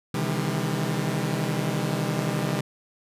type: tone cluster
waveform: sawtooth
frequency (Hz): 130.4 / 150.4 / 162.1 / 200.6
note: C3 / D3 / E3 / G3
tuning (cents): -5 / +42 / -29 / +40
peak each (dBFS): -26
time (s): 0.14-2.61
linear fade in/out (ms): 5
effects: resampled to 32000 Hz